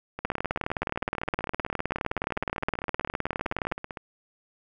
two click trains, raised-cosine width 0.5 ms, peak -19 / -11 dBFS, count 60 / 68, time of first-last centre 0.19-3.972 / 0.25-3.722 s, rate 15.6 / 19.3 Hz, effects none

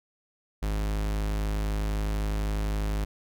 45% pulse tone, 51.91 Hz, G#1, in tune, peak -26 dBFS, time 0.62-3.05 s, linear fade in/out 10 ms, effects none

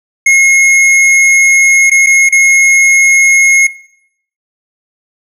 square tone with dropouts, 2161 Hz, C#7, 45 cents flat, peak -4 dBFS, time 0.26-3.67 s, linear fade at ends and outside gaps 5 ms, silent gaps 1.899-1.914 / 2.063-2.068 / 2.29-2.323 s, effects noise-tail reverb RT60 0.7 s tail -19 dB re dry + low-pass 10000 Hz 12 dB/octave

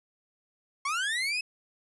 30% pulse linear sweep, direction up, 1071 to 2600 Hz, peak -25 dBFS, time 0.85-1.41 s, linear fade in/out 5 ms, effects resampled to 24000 Hz

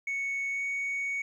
sine tone with pitch glide, 2217 to 2231 Hz, C#7 to C#7, 0 to +11 cents, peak -27 dBFS, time 0.07-1.22 s, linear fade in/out 5 ms, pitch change +11 cents, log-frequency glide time 0.5-0.63 s, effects tanh soft clip ceiling -28 dBFS + 11-bit

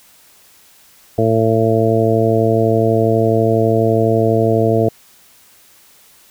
harmonic tone, 112.1 Hz, A2, 33 cents sharp, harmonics 1 / 2 / 3 / 4 / 5 / 6, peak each -17 / -20 / -19 / -16 / -21 / -18 dBFS, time 1.18-4.89 s, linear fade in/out 5 ms, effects white hiss -48 dBFS RMS until 6.3 s

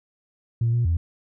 sine tone with pitch steps, 116.2 / 119.2 / 83.8 Hz, A#2 / A#2 / E2, -5 / +39 / +29 cents, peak -17 dBFS, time 0.61-0.97 s, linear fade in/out 5 ms, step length 120 ms, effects tanh soft clip ceiling -15 dBFS

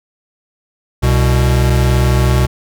square tone pair together, 65.41 / 123.47 Hz, C2 / B2, 0 / 0 cents, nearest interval major seventh, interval 1100 cents, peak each -13 dBFS, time 1.02-2.47 s, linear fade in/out 20 ms, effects none

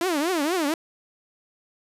sawtooth tone with vibrato, 326.1 Hz, E4, 19 cents flat, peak -18 dBFS, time 0.01-0.74 s, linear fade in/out 2 ms, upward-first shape triangle, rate 4.2 Hz, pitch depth 300 cents each way, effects resampled to 32000 Hz

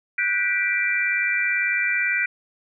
sine chord, G major seventh, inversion third, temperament just, 1470 / 1568 / 1960 / 2352 Hz, F#6 / G6 / B6 / D7, -12 / 0 / -14 / +2 cents, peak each -27 / -29 / -24 / -23 dBFS, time 0.18-2.26 s, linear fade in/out 5 ms, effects none

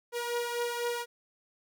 sawtooth beating tone pair, 476.6 / 480.6 Hz, A#4 / B4, +38 / -47 cents, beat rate 4 Hz, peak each -28 / -33 dBFS, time 0.12-1.06 s, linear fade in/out 50 ms, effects none

